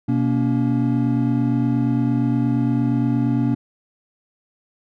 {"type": "tone cluster", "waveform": "triangle", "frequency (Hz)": [124.9, 235, 283.6], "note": ["B2", "A#3", "C#4"], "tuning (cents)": [20, 14, 40], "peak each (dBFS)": -19, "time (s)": [0.08, 3.55], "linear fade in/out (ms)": 10, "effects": []}